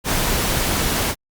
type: noise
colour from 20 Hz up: pink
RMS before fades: -20 dBFS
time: 0.04-1.15 s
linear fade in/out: 50 ms
effects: Opus 48 kbps